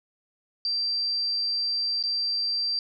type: tone with dropouts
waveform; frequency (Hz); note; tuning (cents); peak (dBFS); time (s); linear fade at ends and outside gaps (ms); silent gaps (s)
sine; 4701; D8; +1; -24; 0.65-2.79; 1; 2.027-2.037
effects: none